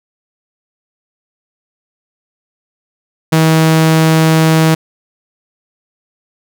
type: tone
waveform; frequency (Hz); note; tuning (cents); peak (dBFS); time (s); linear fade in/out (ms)
sawtooth; 160; D#3; +49; -3; 3.32-4.75; 10
effects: none

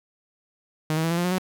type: tone with pitch steps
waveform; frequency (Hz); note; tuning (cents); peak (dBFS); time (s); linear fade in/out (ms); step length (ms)
sawtooth; 155.56 / 160.21 / 165 / 169.93 / 175.01 / 180.25 / 185.64; D#3 / E3 / E3 / F3 / F3 / F#3 / F#3; 0 / -49 / +2 / -47 / +4 / -45 / +6; -18; 0.9-1.383; 0; 69
effects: none

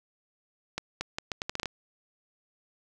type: accelerating click train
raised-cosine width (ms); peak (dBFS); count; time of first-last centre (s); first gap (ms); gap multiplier
0.2; -14; 10; 0.78-1.657; 230; 0.76
effects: none

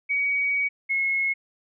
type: tone pair in turn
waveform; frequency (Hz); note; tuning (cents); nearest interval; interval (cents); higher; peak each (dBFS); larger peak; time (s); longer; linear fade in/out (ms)
sine; 2258 / 2173; C#7 / C#7; +31 / -35; minor second; 66; first; -21; neither; 0.09-0.69 / 0.89-1.34; first; 20
effects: none

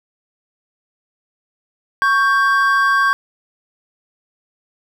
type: tone pair together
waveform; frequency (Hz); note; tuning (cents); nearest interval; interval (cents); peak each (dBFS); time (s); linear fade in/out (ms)
triangle; 1112.7 / 1580; C#6 / G6; +6 / +13; tritone; 607; -13; 2.02-3.13; 0
effects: none

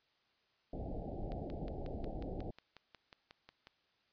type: low-pass noise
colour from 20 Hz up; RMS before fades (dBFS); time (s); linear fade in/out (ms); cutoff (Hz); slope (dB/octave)
pink; -42; 0.73-2.51; 5; 790; 96
type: click train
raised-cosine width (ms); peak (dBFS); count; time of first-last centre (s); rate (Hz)
0.2; -35; 14; 1.32-3.671; 5.53
effects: white hiss -75 dBFS RMS until 4.12 s + resampled to 11025 Hz

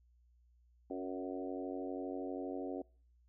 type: harmonic tone with a mistuned harmonic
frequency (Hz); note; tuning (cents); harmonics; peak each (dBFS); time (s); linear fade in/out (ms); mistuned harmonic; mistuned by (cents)
92.5; F#2; 0; 3 / 4 / 5 / 6 / 7 / 8; -42 / -44 / -46 / -48 / -49 / -50; 0.9-2.82; 5; 4; -23
effects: noise-tail reverb RT60 0.5 s tail -26 dB re dry + added 60 Hz sine -65 dBFS peak until 3.28 s

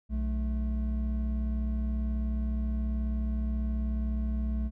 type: tone pair together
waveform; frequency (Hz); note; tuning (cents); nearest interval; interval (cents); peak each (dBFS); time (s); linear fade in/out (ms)
triangle; 61 / 217.4; B1 / A3; -21 / -21; octave + minor seventh; 2200; -26 / -33; 0.09-4.71; 50
effects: none

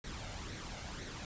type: noise with flanger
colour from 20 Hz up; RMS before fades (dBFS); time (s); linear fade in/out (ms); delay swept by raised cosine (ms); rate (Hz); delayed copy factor
pink; -44; 0.04-1.25; 2; 0.49 to 1.42; 2; +0.5
effects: resampled to 16000 Hz

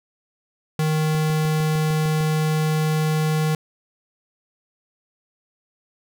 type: tone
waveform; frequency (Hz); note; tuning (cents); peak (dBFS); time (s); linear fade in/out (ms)
square; 155.56; D#3; 0; -19; 0.79-3.55; 2
type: click train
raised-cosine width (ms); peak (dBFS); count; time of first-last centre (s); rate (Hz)
2; -23; 8; 1.15-2.207; 6.62
effects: none

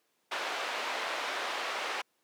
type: band-pass noise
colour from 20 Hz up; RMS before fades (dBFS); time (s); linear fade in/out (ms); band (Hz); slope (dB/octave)
pink; -35; 0.31-2.02; 10; 630 to 3300; 12
effects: pink hiss -74 dBFS RMS until 2.23 s + high-pass 300 Hz 12 dB/octave

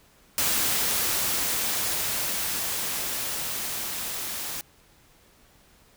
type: noise with level ramp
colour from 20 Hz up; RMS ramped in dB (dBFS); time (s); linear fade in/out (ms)
white; -24 to -33; 0.38-4.61; 0
effects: pink hiss -58 dBFS RMS until 5.96 s

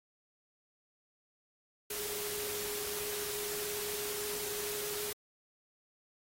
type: tone in noise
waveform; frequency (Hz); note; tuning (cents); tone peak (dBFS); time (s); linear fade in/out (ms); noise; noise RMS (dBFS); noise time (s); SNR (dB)
sine; 415.3; G#4; 0; -42; 1.9-5.13; 5; white; -39; 1.9-5.13; -6
effects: AAC 48 kbps

